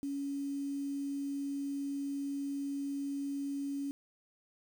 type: tone with quantisation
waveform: sine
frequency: 279.8 Hz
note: C#4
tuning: 16 cents sharp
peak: -34 dBFS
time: 0.03-3.91 s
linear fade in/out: 0 ms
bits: 9
effects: none